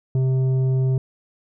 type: tone with tanh clipping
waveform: triangle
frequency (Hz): 130.81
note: C3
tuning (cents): 0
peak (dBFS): -18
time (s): 0.15-0.98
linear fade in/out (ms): 2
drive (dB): 12
effects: none